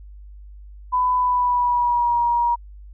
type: tone with pitch glide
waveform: sine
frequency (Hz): 1000 to 951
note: B5 to A#5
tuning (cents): +21 to +34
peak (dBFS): -16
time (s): 0.92-2.56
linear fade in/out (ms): 20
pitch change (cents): -87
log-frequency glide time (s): 1.16-2.17
effects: added 50 Hz sine -38 dBFS peak until 2.93 s